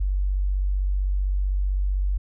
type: tone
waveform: sine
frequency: 47.83 Hz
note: G1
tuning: 42 cents flat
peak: -20 dBFS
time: 0-2.18 s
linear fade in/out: 10 ms
effects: none